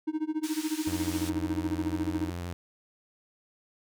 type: tone with tremolo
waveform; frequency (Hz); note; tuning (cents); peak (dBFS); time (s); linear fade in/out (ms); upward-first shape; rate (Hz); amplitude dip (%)
triangle; 311.1; D#4; 0; -23; 0.07-2.3; 10; sine; 14; 95
type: band-pass noise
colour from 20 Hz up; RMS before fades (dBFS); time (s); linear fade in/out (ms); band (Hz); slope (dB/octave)
white; -41; 0.43-1.3; 10; 1400 to 9800; 12
type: tone with vibrato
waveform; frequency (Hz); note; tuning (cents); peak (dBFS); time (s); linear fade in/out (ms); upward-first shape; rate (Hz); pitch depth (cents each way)
sawtooth; 87.31; F2; 0; -30; 0.87-2.53; 0; square; 12; 25
effects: none